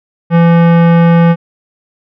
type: tone with hard clipping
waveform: sine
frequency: 168.8 Hz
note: E3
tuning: 41 cents sharp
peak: -6 dBFS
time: 0.3-1.36 s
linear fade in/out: 50 ms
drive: 18 dB
effects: resampled to 11025 Hz